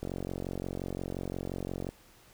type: click train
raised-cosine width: 2 ms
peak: -22 dBFS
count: 86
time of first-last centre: 0.03-1.89 s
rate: 45.7 Hz
effects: pink hiss -59 dBFS RMS until 2.33 s